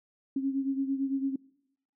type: beating tone pair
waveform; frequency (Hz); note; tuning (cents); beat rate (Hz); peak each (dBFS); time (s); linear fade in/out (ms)
sine; 270 / 278.9; C#4 / C#4; -45 / +11; 8.9; -28 / -34; 0.36-1.36; 5
effects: noise-tail reverb RT60 0.8 s tail -24 dB re dry